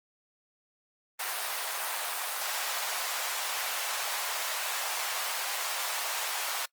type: high-pass noise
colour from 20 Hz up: pink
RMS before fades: -33 dBFS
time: 1.19-6.66 s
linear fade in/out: 10 ms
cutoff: 700 Hz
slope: 24 dB/octave
effects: noise-tail reverb RT60 0.1 s tail -23 dB re dry + Opus 32 kbps